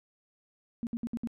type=tone bursts; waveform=sine; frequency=233.1 Hz; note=A#3; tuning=in tune; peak=-30 dBFS; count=5; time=0.83-1.273 s; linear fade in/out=0 ms; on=39 ms; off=62 ms; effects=none